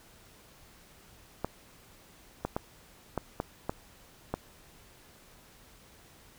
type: clicks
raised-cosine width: 1 ms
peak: -16 dBFS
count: 7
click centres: 1.446 / 2.45 / 2.565 / 3.177 / 3.401 / 3.695 / 4.34 s
effects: pink hiss -57 dBFS RMS until 6.38 s